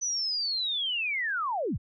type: linear sweep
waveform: sine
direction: down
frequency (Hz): 6050 to 40.5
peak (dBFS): -27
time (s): 0.01-1.78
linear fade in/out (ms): 20
effects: none